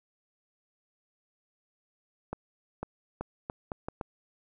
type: accelerating click train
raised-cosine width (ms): 1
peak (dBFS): -20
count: 7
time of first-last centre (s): 2.33-4.012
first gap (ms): 500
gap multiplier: 0.76
effects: none